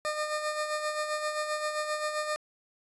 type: tone with tremolo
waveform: 20% pulse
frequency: 607 Hz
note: D#5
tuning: 43 cents flat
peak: -23 dBFS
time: 0.05-2.36 s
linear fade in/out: 0 ms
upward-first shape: sine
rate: 7.6 Hz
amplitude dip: 50%
effects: resampled to 24000 Hz